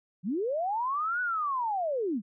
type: linear two-way sweep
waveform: sine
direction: up then down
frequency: 155.56 to 1495 to 180.6 Hz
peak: -27 dBFS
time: 0.23-2.22 s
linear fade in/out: 50 ms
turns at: 1.21 s
effects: none